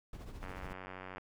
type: noise with tremolo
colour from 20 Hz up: brown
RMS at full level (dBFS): -43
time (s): 0.13-0.73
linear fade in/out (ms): 2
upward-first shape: triangle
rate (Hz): 14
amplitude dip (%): 65
type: click train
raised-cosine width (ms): 0.5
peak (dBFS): -30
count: 71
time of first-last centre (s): 0.43-1.182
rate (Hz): 93.1
effects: none